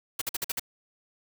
white noise bursts, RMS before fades -30 dBFS, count 6, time 0.19-0.596 s, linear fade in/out 5 ms, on 26 ms, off 50 ms, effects none

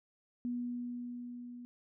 sine tone with level ramp, 243.2 Hz, B3, 26 cents flat, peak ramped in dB -33 to -45 dBFS, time 0.45-1.65 s, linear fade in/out 0 ms, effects none

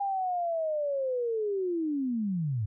sine linear sweep, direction down, 807 to 98 Hz, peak -27 dBFS, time 0-2.66 s, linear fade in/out 10 ms, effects none

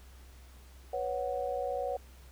sine chord, B suspended second, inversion none, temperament equal, 493.9 / 554.4 / 740 Hz, B4 / C#5 / F#5, 0 / 0 / 0 cents, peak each -36 / -35 / -36 dBFS, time 0.93-1.97 s, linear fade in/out 5 ms, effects added 64 Hz sine -51 dBFS peak until 2.31 s + pink hiss -60 dBFS RMS until 2.31 s

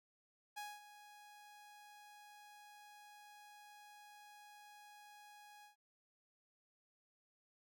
sawtooth tone with ADSR envelope, 830.6 Hz, G#5, in tune, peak -40 dBFS, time 0.56-5.76 s, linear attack 18 ms, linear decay 220 ms, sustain -14 dB, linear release 120 ms, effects none

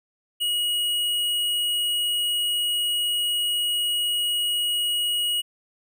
sine tone with tanh clipping, 2899 Hz, F#7, 36 cents flat, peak -23 dBFS, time 0.4-5.42 s, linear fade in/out 20 ms, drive 16 dB, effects none

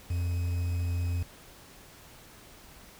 triangle tone with quantisation, 87.31 Hz, F2, in tune, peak -25 dBFS, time 0.1-1.23 s, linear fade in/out 5 ms, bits 8, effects pink hiss -52 dBFS RMS until 2.99 s

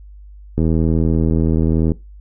click train, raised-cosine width 3 ms, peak -5 dBFS, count 109, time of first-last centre 0.58-1.918 s, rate 80.7 Hz, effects noise-tail reverb RT60 0.2 s tail -18 dB re dry + added 50 Hz sine -36 dBFS peak until 2.2 s

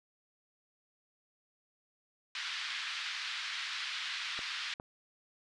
white band-pass noise, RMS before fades -39 dBFS, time 2.35-4.74 s, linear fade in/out 2 ms, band 1300 to 4200 Hz, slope 24 dB/octave
clicks, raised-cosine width 1 ms, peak -31 / -29 dBFS, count 2, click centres 4.391 / 4.799 s
effects resampled to 24000 Hz

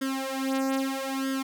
sawtooth tone with flanger, 267.7 Hz, C4, 40 cents sharp, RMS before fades -29 dBFS, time 0.01-1.43 s, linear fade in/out 10 ms, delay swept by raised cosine 0.6 to 3.9 ms, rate 0.78 Hz, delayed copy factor +0.9, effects none

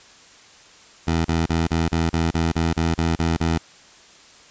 15% pulse tone bursts, 82.41 Hz, E2, in tune, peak -12 dBFS, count 12, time 1.07-3.582 s, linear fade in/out 10 ms, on 180 ms, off 32 ms, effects white hiss -48 dBFS RMS until 4.5 s + resampled to 16000 Hz

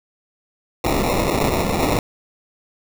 blue noise with sample-and-hold, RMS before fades -19 dBFS, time 0.84-1.99 s, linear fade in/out 2 ms, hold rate 1575 Hz, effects none

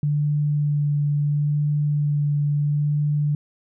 sine tone with vibrato, 146.83 Hz, D3, in tune, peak -18 dBFS, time 0.03-3.35 s, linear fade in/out 2 ms, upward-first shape sine, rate 0.74 Hz, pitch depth 12 cents each way, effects none

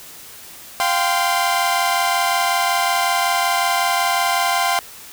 sawtooth chord, F suspended second, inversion none, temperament equal with one note detuned, 698.5 / 784 / 1035.1 Hz, F5 / G5 / C6, 0 / 0 / -19 cents, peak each -17 dBFS, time 0.8-4.79 s, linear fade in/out 0 ms, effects white hiss -39 dBFS RMS until 5.12 s

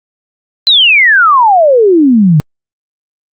sine exponential sweep, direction down, 4104 to 144.2 Hz, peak -3 dBFS, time 0.67-2.4 s, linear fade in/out 0 ms, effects Opus 48 kbps

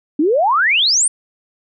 sine exponential sweep, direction up, 280 to 9500 Hz, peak -11 dBFS, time 0.19-1.08 s, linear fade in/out 5 ms, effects none

